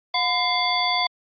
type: tone cluster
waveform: sine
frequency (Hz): 718 / 1012 / 2105 / 3446 / 4605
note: F5 / B5 / C7 / A7 / D8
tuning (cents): +48 / +42 / +10 / -37 / -35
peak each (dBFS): -26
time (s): 0.14-1.07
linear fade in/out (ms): 5
effects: Opus 48 kbps